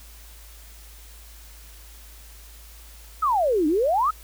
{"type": "exponential two-way sweep", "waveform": "sine", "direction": "down then up", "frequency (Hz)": [1334, 290, 1334], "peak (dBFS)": -18, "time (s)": [3.22, 4.11], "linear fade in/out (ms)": 10, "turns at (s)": 3.67, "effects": ["added 54 Hz sine -44 dBFS peak until 4.23 s", "white hiss -49 dBFS RMS until 4.23 s"]}